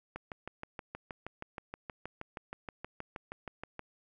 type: click train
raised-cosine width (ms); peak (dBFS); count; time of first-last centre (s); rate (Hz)
0.5; -25; 24; 0.16-3.793; 6.33
effects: none